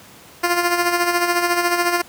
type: tone with tremolo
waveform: 10% pulse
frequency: 349.2 Hz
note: F4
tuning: in tune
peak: -6 dBFS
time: 0.43-2.02 s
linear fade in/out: 10 ms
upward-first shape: sine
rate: 14 Hz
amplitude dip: 55%
effects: pink hiss -44 dBFS RMS until 2.08 s + high-pass 100 Hz 12 dB/octave